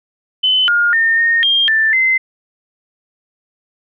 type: tone with pitch steps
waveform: sine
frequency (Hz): 3032 / 1420 / 1820 / 1845 / 3209 / 1771 / 2063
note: F#7 / F6 / A#6 / A#6 / G7 / A6 / C7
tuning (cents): +42 / +28 / -42 / -18 / +40 / +11 / -25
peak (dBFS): -10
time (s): 0.43-2.18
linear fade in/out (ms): 10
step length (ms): 250
effects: none